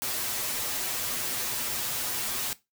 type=noise with comb filter; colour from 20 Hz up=white; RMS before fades=-31 dBFS; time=0.02-2.53 s; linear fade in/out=0 ms; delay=8.2 ms; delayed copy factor=+0.9; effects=noise-tail reverb RT60 0.2 s tail -17 dB re dry